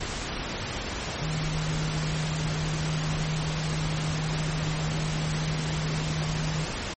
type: tone in noise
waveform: sine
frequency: 155.56 Hz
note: D#3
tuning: in tune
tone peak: -27 dBFS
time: 1.21-6.65 s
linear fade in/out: 10 ms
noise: pink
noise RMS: -32 dBFS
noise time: 0-6.94 s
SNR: +2 dB
effects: MP3 32 kbps